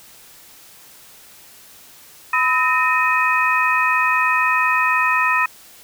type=tone cluster; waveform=sine; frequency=1002 / 1279 / 1838 / 2512 Hz; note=B5 / D#6 / A#6 / D#7; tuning=+25 / +47 / -25 / +16 cents; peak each=-20 dBFS; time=2.33-5.46 s; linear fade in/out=5 ms; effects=white hiss -45 dBFS RMS until 5.83 s